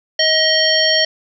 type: harmonic tone with a mistuned harmonic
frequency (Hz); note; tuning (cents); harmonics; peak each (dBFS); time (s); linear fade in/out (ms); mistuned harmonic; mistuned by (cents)
631; D#5; +24; 1 / 3 / 5 / 7 / 9; -18 / -18 / -18 / -18 / -18; 0.19-1.05; 5; 9; -37
effects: none